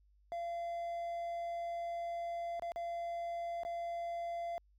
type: tone with dropouts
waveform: triangle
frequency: 685 Hz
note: F5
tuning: 34 cents flat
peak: -35 dBFS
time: 0.32-4.58 s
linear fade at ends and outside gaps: 0 ms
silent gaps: 2.596-2.622 / 2.719-2.76 / 3.634-3.65 s
effects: added 50 Hz sine -65 dBFS peak until 4.78 s